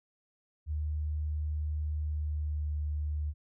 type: tone with pitch glide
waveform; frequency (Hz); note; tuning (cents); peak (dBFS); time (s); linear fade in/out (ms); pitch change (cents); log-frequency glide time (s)
sine; 75.9 to 74.86; D#2 to D2; -42 to +34; -30; 0.66-3.34; 50; -24; 1.99-2.82
effects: none